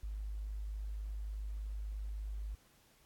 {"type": "tone", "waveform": "sine", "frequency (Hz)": 51.7, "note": "G#1", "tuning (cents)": -7, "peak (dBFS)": -38, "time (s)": [0.03, 2.55], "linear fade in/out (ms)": 5, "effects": ["pink hiss -67 dBFS RMS until 3.05 s", "AAC 64 kbps"]}